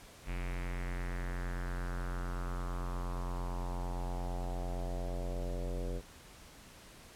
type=tone with low-pass filter sweep; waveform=square; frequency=44.38 Hz; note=F1; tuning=29 cents sharp; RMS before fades=-37 dBFS; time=0.25-6.02 s; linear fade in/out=50 ms; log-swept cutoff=2400 to 500 Hz; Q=3.6; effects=pink hiss -55 dBFS RMS until 7.15 s + low-pass 12000 Hz 12 dB/octave